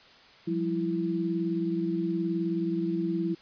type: tone cluster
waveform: sine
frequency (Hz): 176.1 / 195.1 / 331.1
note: F3 / G3 / E4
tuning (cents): +15 / -8 / +8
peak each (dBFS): -31 / -35 / -28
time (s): 0.47-3.35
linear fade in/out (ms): 10
effects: white hiss -54 dBFS RMS until 3.41 s + resampled to 11025 Hz